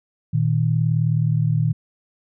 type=tone pair together; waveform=sine; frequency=116.54 / 155.71 Hz; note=A#2 / D#3; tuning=0 / +2 cents; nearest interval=perfect fourth; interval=502 cents; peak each=-19 dBFS; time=0.33-1.73 s; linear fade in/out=10 ms; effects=none